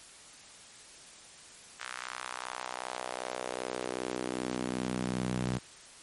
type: tone with high-pass filter sweep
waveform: sawtooth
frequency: 62.6 Hz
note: B1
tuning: 24 cents sharp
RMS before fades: -36 dBFS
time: 1.79-5.59 s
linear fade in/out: 20 ms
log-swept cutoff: 1500 to 140 Hz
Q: 1.8
effects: white hiss -52 dBFS RMS until 6.02 s + MP3 48 kbps